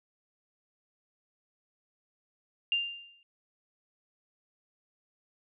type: tone with exponential decay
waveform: sine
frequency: 2794 Hz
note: F7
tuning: in tune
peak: -23 dBFS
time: 2.72-3.23 s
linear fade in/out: 1 ms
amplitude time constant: 110 ms
effects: none